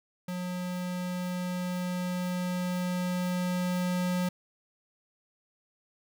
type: tone with level ramp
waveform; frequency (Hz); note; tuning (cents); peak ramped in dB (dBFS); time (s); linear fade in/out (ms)
square; 180.2; F#3; -45; -33 to -27; 0.28-4.29; 5
effects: none